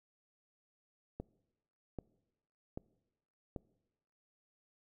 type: click train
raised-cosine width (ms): 2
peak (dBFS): -27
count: 4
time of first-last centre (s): 1.2-3.562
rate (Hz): 1.27
effects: noise-tail reverb RT60 1.0 s tail -23 dB re dry